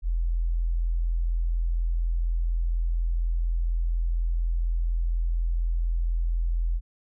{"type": "tone", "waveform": "sine", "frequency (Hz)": 42.09, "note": "E1", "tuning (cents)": 37, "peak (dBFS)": -22, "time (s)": [0.02, 6.81], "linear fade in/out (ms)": 50, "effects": []}